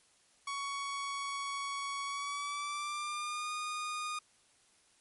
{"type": "tone with pitch glide", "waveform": "sawtooth", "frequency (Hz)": [1118, 1226.3], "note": ["C#6", "D#6"], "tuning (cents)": [14, -26], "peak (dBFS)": -32, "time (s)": [0.47, 4.19], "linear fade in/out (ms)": 5, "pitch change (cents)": 160, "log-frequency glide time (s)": [2.05, 3.52], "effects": ["white hiss -67 dBFS RMS until 5 s", "MP3 48 kbps"]}